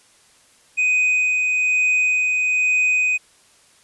triangle tone with tremolo, 2500 Hz, D#7, 8 cents sharp, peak -13 dBFS, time 0.77-3.18 s, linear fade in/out 20 ms, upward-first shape sine, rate 1.1 Hz, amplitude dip 25%, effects white hiss -54 dBFS RMS until 3.83 s + resampled to 24000 Hz

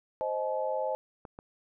sine chord, A diminished, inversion first, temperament equal with one note detuned, 523.3 / 622.3 / 858.4 Hz, C5 / Eb5 / A5, 0 / 0 / -43 cents, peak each -32 / -33 / -34 dBFS, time 0.21-0.95 s, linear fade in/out 0 ms
clicks, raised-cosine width 1 ms, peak -29 dBFS, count 2, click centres 1.252 / 1.389 s
effects none

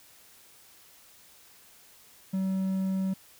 triangle tone, 190.4 Hz, F#3, 50 cents sharp, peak -24 dBFS, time 2.33-3.14 s, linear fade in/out 10 ms, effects white hiss -56 dBFS RMS until 3.39 s

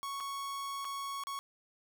45% pulse tone with dropouts, 1108.7 Hz, C#6, in tune, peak -37 dBFS, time 0.03-1.39 s, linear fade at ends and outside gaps 0 ms, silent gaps 0.202-0.206 / 0.846-0.851 / 1.237-1.27 s, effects none

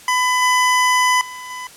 25% pulse tone with level steps, 1002 Hz, B5, 25 cents sharp, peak -11 / -9 / -27 / -24 dBFS, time 0.08-1.67 s, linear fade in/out 2 ms, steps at 0.42 / 1.21 / 1.5 s, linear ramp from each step 2 ms, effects white hiss -42 dBFS RMS until 1.76 s + low-pass 11000 Hz 12 dB/octave

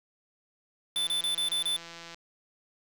click train, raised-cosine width 0.2 ms, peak -27 dBFS, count 200, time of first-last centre 0.96-2.145 s, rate 168 Hz
square tone bursts, 3520 Hz, A7, in tune, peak -27 dBFS, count 6, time 0.96-1.765 s, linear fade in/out 2 ms, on 110 ms, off 29 ms
effects none

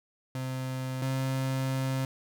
35% pulse tone pair in turn, 130 / 132.5 Hz, C3 / C3, -11 / +22 cents, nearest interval unison, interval 33 cents, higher second, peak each -30 / -26 dBFS, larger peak second, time 0.35-1.02 / 1.02-2.05 s, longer second, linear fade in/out 2 ms, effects none

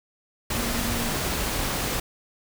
sine tone in noise, 234.8 Hz, A#3, 13 cents sharp, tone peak -31 dBFS, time 0.56-1.1 s, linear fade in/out 5 ms, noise pink, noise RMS -27 dBFS, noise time 0.5-2 s, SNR -7 dB, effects none

